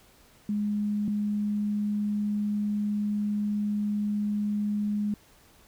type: tone pair in turn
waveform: sine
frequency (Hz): 207.7 / 207.7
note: G#3 / G#3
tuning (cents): 0 / 0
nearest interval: unison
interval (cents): 0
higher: neither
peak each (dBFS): -25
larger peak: neither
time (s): 0.49-1.08 / 1.08-5.14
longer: second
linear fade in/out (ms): 2
effects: pink hiss -58 dBFS RMS until 5.67 s